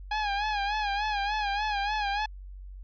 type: tone with vibrato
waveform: sawtooth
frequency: 827 Hz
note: G#5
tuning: 8 cents flat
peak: -23 dBFS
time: 0.11-2.26 s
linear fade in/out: 5 ms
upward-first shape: sine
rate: 3.4 Hz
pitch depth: 70 cents each way
effects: added 47 Hz sine -40 dBFS peak until 2.83 s + resampled to 11025 Hz